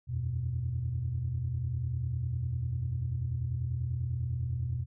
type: chord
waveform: sine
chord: E suspended second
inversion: none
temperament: equal with one note detuned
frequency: 82.41 / 92.5 / 122.97 Hz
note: E2 / F#2 / B2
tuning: 0 / 0 / -7 cents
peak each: -35 / -37 / -31 dBFS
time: 0.07-4.86 s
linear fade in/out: 50 ms
effects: tanh soft clip ceiling -22 dBFS